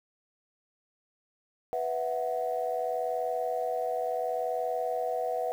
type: chord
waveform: sine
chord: B suspended fourth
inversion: none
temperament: equal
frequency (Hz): 493.9 / 659.3 / 740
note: B4 / E5 / F#5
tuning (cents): 0 / 0 / 0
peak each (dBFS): -32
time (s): 1.73-5.52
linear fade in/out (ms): 0
effects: tanh soft clip ceiling -19 dBFS + 9-bit